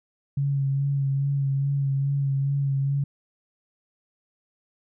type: tone with vibrato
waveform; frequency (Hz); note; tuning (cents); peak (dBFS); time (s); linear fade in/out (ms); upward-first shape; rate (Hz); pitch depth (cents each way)
sine; 138.59; C#3; 0; -21; 0.37-3.04; 5; sine; 2.4; 25
effects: none